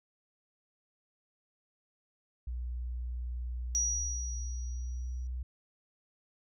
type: tone with pitch glide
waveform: sine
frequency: 60.8 to 62.37 Hz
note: B1 to B1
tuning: -26 to +18 cents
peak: -34 dBFS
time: 2.47-5.43 s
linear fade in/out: 5 ms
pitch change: +44 cents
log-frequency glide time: 3.86-5.17 s
type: tone with exponential decay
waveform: sine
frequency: 5790 Hz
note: F#8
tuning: 38 cents flat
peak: -26 dBFS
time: 3.75-5.27 s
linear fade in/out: 0 ms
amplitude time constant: 330 ms
effects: none